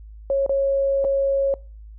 sine tone with dropouts, 549 Hz, C#5, 17 cents flat, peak -17 dBFS, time 0.3-1.54 s, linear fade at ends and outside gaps 1 ms, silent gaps 0.463-0.494 / 1.043-1.048 s, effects noise-tail reverb RT60 0.4 s tail -25 dB re dry + added 53 Hz sine -38 dBFS peak until 1.98 s

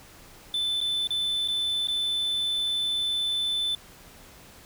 triangle tone with dropouts, 3520 Hz, A7, in tune, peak -23 dBFS, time 0.54-3.75 s, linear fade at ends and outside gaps 2 ms, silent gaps 0.805-0.812 / 1.072-1.105 / 1.477-1.484 / 1.872-1.884 s, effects pink hiss -50 dBFS RMS until 4.65 s

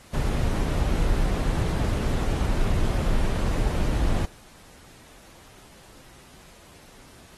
brown noise, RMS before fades -23 dBFS, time 0.13-4.26 s, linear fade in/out 10 ms, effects pink hiss -51 dBFS RMS until 7.37 s + AAC 32 kbps

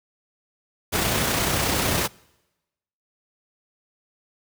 pink noise with amplitude modulation, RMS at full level -21 dBFS, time 0.92-2.08 s, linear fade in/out 20 ms, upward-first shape sine, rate 31.2 Hz, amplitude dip 30%, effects noise-tail reverb RT60 1.0 s tail -25 dB re dry + high-pass 60 Hz 12 dB/octave

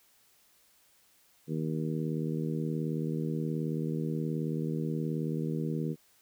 harmonic tone, 78.7 Hz, D#2, 20 cents sharp, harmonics 2 / 3 / 4 / 5 / 6, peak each -32 / -36 / -38 / -40 / -42 dBFS, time 1.47-5.96 s, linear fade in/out 50 ms, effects white hiss -65 dBFS RMS until 6.21 s

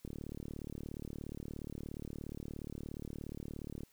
click train, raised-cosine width 3 ms, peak -30 dBFS, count 141, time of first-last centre 0.05-3.834 s, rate 37 Hz, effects white hiss -69 dBFS RMS until 3.92 s

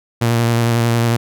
sawtooth tone with vibrato, 117 Hz, A#2, 7 cents sharp, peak -9 dBFS, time 0.21-1.17 s, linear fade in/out 10 ms, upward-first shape square, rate 11 Hz, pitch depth 18 cents each way, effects none

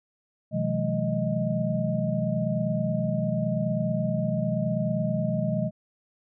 sine tone cluster, 126.1 / 161.3 / 182.2 / 211.3 / 623 Hz, B2 / E3 / F#3 / G#3 / D#5, +36 / -37 / -26 / +30 / +2 cents, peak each -30 dBFS, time 0.51-5.71 s, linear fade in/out 50 ms, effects none

